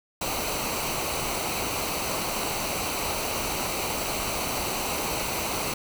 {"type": "noise with comb filter", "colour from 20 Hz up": "pink", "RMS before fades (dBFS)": -29, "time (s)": [0.21, 5.74], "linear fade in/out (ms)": 5, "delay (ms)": 0.58, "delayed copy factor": -0.6, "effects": []}